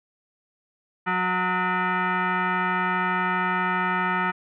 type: tone with frequency modulation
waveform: sine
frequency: 182.2 Hz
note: F#3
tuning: 26 cents flat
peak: -21 dBFS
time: 1.06-4.32 s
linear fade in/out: 20 ms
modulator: 548 Hz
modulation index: 3.3
effects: none